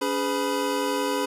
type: tone cluster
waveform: square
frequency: 283 / 414.5 / 506 / 984 Hz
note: C#4 / G#4 / B4 / B5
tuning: +36 / -3 / +42 / -7 cents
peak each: -30 dBFS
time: 0.01-1.26 s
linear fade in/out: 10 ms
effects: resampled to 32000 Hz